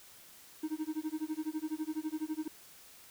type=tone with tremolo; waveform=triangle; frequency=311.5 Hz; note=D#4; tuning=2 cents sharp; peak=-29 dBFS; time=0.63-2.48 s; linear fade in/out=5 ms; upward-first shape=sine; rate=12 Hz; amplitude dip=100%; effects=white hiss -56 dBFS RMS until 3.1 s